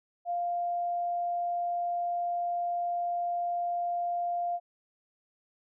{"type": "tone", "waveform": "sine", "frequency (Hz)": 698.5, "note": "F5", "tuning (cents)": 0, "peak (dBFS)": -28, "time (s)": [0.25, 4.6], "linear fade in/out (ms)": 50, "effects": []}